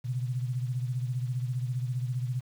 sine beating tone pair, 123.47 / 138.47 Hz, B2 / C#3, 0 / -2 cents, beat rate 15 Hz, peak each -29 / -36 dBFS, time 0.04-2.41 s, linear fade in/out 20 ms, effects 9-bit

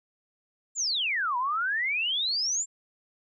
sine exponential two-way sweep, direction down then up, 7500 to 952 to 7500 Hz, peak -25 dBFS, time 0.75-2.66 s, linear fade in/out 50 ms, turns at 1.37 s, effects none

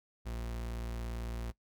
40% pulse tone, 57.9 Hz, A#1, 11 cents flat, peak -36 dBFS, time 0.25-1.52 s, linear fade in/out 20 ms, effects noise-tail reverb RT60 0.1 s tail -20 dB re dry

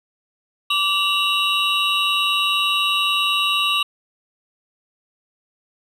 triangle tone cluster, 1161 / 2740 / 2931 / 3812 Hz, D6 / F7 / F#7 / A#7, -20 / -34 / -17 / +38 cents, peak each -21 dBFS, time 0.7-3.83 s, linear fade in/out 5 ms, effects resampled to 32000 Hz

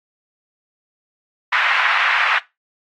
white band-pass noise, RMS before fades -17 dBFS, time 1.52-2.39 s, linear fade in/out 10 ms, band 1000 to 2300 Hz, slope 24 dB/octave, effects noise-tail reverb RT60 0.2 s tail -17 dB re dry + AAC 48 kbps

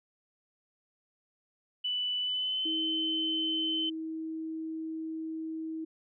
sine tone with pitch glide, 2980 to 3060 Hz, F#7 to G7, +12 to -42 cents, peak -29 dBFS, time 1.84-3.9 s, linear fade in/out 10 ms, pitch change +46 cents, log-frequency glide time 2.2-2.66 s
sine tone, 320 Hz, D#4, 49 cents sharp, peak -34 dBFS, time 2.65-5.85 s, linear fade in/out 10 ms
effects none

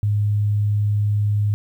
sine tone, 103.83 Hz, G#2, in tune, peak -16 dBFS, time 0.03-1.54 s, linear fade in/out 0 ms, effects 9-bit

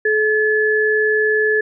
sine tone pair together, 429.5 / 1719 Hz, A4 / A6, -42 / -41 cents, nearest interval 2 octaves, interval 2401 cents, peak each -16 dBFS, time 0.05-1.61 s, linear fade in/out 5 ms, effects none

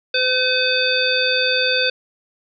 harmonic tone, 510 Hz, C5, 44 cents flat, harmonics 1 / 3 / 5 / 7 / 9, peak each -22 / -22 / -22 / -22 / -22 dBFS, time 0.14-1.9 s, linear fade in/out 5 ms, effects none

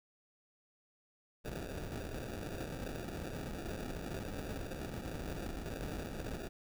pink noise with sample-and-hold, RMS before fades -42 dBFS, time 1.44-6.49 s, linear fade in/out 20 ms, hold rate 1050 Hz, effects none

